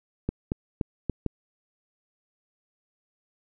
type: clicks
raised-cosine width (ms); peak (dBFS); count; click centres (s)
3; -13; 5; 0.29 / 0.519 / 0.812 / 1.097 / 1.263
effects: none